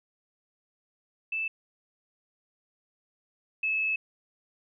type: tone pair in turn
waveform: sine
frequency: 2637 / 2599 Hz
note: E7 / E7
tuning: 0 / -25 cents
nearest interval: unison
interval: 25 cents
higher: first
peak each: -28 / -25 dBFS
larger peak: second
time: 1.32-1.48 / 3.63-3.96 s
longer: second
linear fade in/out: 5 ms
effects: none

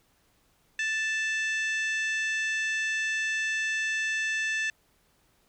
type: harmonic tone with a mistuned harmonic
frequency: 880 Hz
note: A5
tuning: in tune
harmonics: 2 / 3 / 4 / 5 / 6 / 7 / 8 / 9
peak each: -28 / -32 / -40 / -48 / -48 / -42 / -52 / -49 dBFS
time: 0.79-4.7 s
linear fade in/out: 2 ms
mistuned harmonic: 5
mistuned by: -25 cents
effects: pink hiss -67 dBFS RMS until 5.48 s

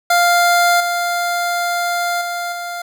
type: tone with level steps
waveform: 25% pulse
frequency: 698.5 Hz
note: F5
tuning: in tune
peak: -7 / -13 / -17 / -20 dBFS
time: 0.1-2.82 s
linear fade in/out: 5 ms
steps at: 0.8 / 2.21 / 2.52 s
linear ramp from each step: 5 ms
effects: none

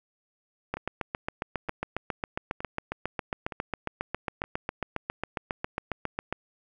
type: two click trains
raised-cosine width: 0.5 ms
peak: -14 / -21 dBFS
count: 42 / 5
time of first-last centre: 0.74-6.326 / 0.77-4.44 s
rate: 7.34 / 1.09 Hz
effects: none

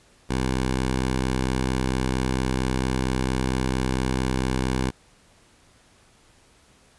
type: tone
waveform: 10% pulse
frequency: 64.4 Hz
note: C2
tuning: 27 cents flat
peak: -14 dBFS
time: 0.29-4.91 s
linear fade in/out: 20 ms
effects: pink hiss -57 dBFS RMS until 6.98 s + resampled to 24000 Hz

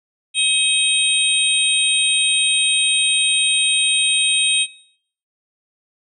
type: tone cluster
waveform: sine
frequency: 2552 / 3194 / 3775 / 8670 Hz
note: D#7 / G7 / A#7 / C#9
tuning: +43 / +32 / +21 / -39 cents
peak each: -20 dBFS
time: 0.34-4.67 s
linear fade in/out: 50 ms
effects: noise-tail reverb RT60 0.6 s tail -18 dB re dry

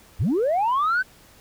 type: linear sweep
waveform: sine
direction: up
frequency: 60.2 to 1556 Hz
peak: -17 dBFS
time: 0.19-1.03 s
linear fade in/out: 20 ms
effects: tanh soft clip ceiling -16 dBFS + pink hiss -52 dBFS RMS until 1.4 s

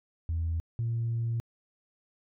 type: tone pair in turn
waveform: sine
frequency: 82.41 / 115.84 Hz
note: E2 / A#2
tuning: 0 / -10 cents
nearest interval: tritone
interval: 590 cents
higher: second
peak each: -26 dBFS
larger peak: neither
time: 0.29-0.6 / 0.79-1.4 s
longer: second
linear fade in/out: 0 ms
effects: tanh soft clip ceiling -24 dBFS

